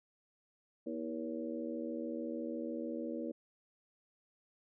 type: harmonic tone with a mistuned harmonic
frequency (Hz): 80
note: D#2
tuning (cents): +49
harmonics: 3 / 4 / 5 / 6 / 7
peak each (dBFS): -42 / -41 / -52 / -44 / -45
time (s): 0.86-3.32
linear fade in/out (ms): 10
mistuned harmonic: 5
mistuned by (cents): -27
effects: none